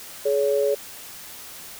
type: tone pair together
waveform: sine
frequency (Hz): 422.4 / 563.8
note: G#4 / C#5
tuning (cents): +29 / +29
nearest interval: perfect fourth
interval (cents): 500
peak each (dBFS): -21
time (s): 0.25-0.75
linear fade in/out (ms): 10
effects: white hiss -40 dBFS RMS until 1.79 s